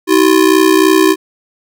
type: ring-modulated tone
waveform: square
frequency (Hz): 349.2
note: F4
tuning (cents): 0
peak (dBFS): -4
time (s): 0.07-1.16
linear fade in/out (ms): 50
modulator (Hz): 31.6
effects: none